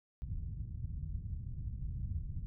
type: low-pass noise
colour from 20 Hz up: white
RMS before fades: -40 dBFS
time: 0.22-2.46 s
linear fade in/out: 0 ms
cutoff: 120 Hz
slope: 24 dB/octave
effects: none